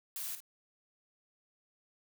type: noise with echo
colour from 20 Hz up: blue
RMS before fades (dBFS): -40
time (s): 0.16-0.35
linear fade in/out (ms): 0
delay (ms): 53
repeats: 1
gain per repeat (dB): -9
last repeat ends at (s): 0.403
effects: none